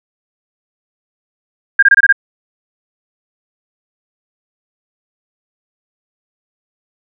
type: tone bursts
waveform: sine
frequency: 1611 Hz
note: G6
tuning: 47 cents sharp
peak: -3 dBFS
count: 6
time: 1.79-2.126 s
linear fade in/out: 5 ms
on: 36 ms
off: 24 ms
effects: none